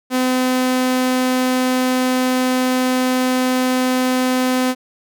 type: tone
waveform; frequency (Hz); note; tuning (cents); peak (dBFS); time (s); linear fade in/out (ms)
sawtooth; 255.1; C4; -44; -11; 0.1-4.75; 50
effects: none